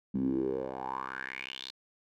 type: tone with band-pass filter sweep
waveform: 10% pulse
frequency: 65.41 Hz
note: C2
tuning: in tune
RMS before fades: -35 dBFS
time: 0.14-1.71 s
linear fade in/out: 10 ms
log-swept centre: 210 to 4200 Hz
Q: 6.1
effects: none